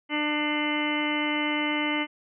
harmonic tone, 298.6 Hz, D4, 29 cents sharp, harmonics 1 / 2 / 3 / 4 / 5 / 6 / 7 / 8 / 9 / 10, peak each -28 / -36 / -34 / -37 / -39 / -41 / -29 / -41 / -41 / -34 dBFS, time 0.09-2.07 s, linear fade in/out 50 ms, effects none

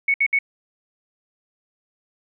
sine tone bursts, 2217 Hz, C#7, in tune, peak -15 dBFS, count 3, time 0.08-0.389 s, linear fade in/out 5 ms, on 61 ms, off 63 ms, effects none

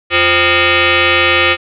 sine tone with frequency modulation, 350.8 Hz, F4, 8 cents sharp, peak -8 dBFS, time 0.1-1.57 s, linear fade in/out 50 ms, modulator 437 Hz, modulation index 6.6, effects none

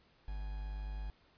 triangle tone with quantisation, 50.5 Hz, G#1, 48 cents flat, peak -36 dBFS, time 0.28-1.1 s, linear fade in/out 0 ms, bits 9, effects pink hiss -68 dBFS RMS until 1.37 s + resampled to 11025 Hz

